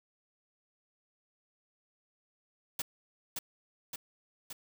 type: noise with echo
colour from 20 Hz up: white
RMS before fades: -34 dBFS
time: 2.79-2.82 s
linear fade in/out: 5 ms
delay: 570 ms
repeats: 3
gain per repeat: -3 dB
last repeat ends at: 4.53 s
effects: none